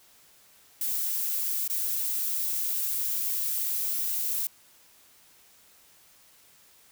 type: noise with dropouts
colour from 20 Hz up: violet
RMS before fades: -29 dBFS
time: 0.81-4.47 s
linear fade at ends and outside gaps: 2 ms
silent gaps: 1.678-1.698 s
effects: white hiss -58 dBFS RMS until 6.91 s